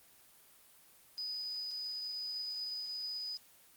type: tone with dropouts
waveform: sine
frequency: 4978 Hz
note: D#8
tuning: in tune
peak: -36 dBFS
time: 1.18-3.37 s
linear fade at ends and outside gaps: 0 ms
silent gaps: 1.709-1.713 s
effects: white hiss -62 dBFS RMS until 3.76 s + Opus 24 kbps